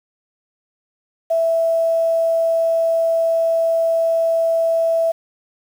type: tone with quantisation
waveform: sine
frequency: 659.3 Hz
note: E5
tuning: in tune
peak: -14 dBFS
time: 1.3-5.12 s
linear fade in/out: 10 ms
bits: 7
effects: none